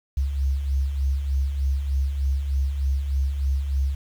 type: beating tone pair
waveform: sine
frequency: 65.41 / 68.71 Hz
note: C2 / C#2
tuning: 0 / -15 cents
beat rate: 3.3 Hz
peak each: -30 / -21 dBFS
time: 0.17-3.95 s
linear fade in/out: 5 ms
effects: 8-bit